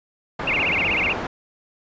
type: low-pass noise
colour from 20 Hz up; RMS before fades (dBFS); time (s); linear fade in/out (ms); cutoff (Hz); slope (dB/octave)
white; -28; 0.39-1.27; 5; 1100; 12
type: tone with vibrato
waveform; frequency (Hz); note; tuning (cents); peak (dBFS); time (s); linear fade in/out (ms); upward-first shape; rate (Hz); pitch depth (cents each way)
sine; 2419; D#7; -49; -19; 0.47-1.13; 5; sine; 16; 260
effects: resampled to 16000 Hz